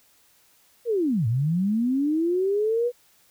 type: linear two-way sweep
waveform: sine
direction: down then up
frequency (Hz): 493.9 to 106.8 to 493.9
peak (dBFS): -20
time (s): 0.85-2.92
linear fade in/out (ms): 50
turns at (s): 1.27
effects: white hiss -60 dBFS RMS until 3.3 s